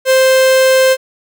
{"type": "tone", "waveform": "45% pulse", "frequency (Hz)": 523.3, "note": "C5", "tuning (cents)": 0, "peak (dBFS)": -7, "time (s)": [0.05, 0.97], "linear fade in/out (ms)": 50, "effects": []}